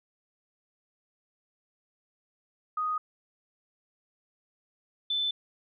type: tone pair in turn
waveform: sine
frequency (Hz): 1244.5 / 3520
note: D#6 / A7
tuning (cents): 0 / 0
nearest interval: octave + tritone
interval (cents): 1800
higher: second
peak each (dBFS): -27 / -26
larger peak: second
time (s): 2.77-2.98 / 5.1-5.31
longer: neither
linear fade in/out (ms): 5
effects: none